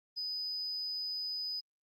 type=tone; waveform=sine; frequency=4993 Hz; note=D#8; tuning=5 cents sharp; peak=-34 dBFS; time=0.16-1.61 s; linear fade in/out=20 ms; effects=tanh soft clip ceiling -30 dBFS + Opus 32 kbps

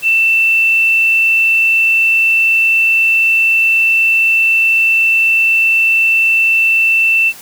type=tone; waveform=sine; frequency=2672 Hz; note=E7; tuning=23 cents sharp; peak=-8 dBFS; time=0.02-7.33 s; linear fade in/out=50 ms; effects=white hiss -35 dBFS RMS until 7.41 s

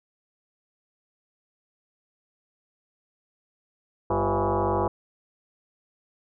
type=tone with frequency modulation; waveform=sine; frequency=245.7 Hz; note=B3; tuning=9 cents flat; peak=-21 dBFS; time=4.1-4.88 s; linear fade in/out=5 ms; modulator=148 Hz; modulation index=5.7; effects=none

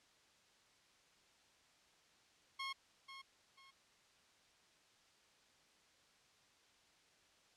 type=tone with echo; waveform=15% pulse; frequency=1082 Hz; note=C#6; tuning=42 cents flat; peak=-35 dBFS; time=2.59-2.73 s; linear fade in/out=10 ms; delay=490 ms; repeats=2; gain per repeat=-10 dB; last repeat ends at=3.71 s; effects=white hiss -70 dBFS RMS until 7.56 s + low-pass 6000 Hz 12 dB/octave

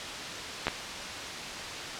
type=clicks; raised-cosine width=0.3 ms; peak=-10 dBFS; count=2; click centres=0.669 / 0.682 s; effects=white hiss -36 dBFS RMS until 1.99 s + low-pass 5000 Hz 12 dB/octave

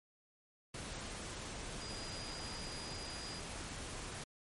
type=tone in noise; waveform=sine; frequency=4888 Hz; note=D#8; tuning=32 cents flat; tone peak=-48 dBFS; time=1.81-3.4 s; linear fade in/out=5 ms; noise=pink; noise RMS=-45 dBFS; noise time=0.74-4.24 s; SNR=-6 dB; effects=MP3 48 kbps

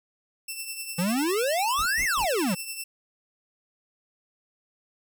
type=tone with tremolo; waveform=10% pulse; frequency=2676 Hz; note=E7; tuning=25 cents sharp; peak=-22 dBFS; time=0.48-2.84 s; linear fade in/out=5 ms; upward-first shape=triangle; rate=10 Hz; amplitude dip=60%
type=exponential two-way sweep; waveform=square; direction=up then down; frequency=165.1 to 2200 to 165.1 Hz; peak=-24 dBFS; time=0.98-2.55 s; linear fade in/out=10 ms; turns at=2.04 s
type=noise bursts; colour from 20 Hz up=brown; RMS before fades=-38 dBFS; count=3; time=1.78-2.255 s; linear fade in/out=10 ms; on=85 ms; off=110 ms
effects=none

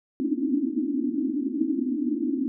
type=band-pass noise; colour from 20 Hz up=white; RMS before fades=-26 dBFS; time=0.2-2.48 s; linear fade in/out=0 ms; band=240 to 320 Hz; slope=96 dB/octave; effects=none

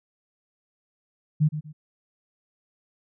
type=tone with echo; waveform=sine; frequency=152.3 Hz; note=D#3; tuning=37 cents flat; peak=-16 dBFS; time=1.4-1.49 s; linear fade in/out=20 ms; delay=120 ms; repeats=2; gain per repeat=-11 dB; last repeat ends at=1.73 s; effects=none

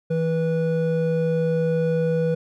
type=tone pair together; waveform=triangle; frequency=163.06 / 488.9 Hz; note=E3 / B4; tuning=-19 / -18 cents; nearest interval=octave + perfect fifth; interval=1901 cents; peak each=-20 dBFS; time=0.1-2.35 s; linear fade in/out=10 ms; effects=none

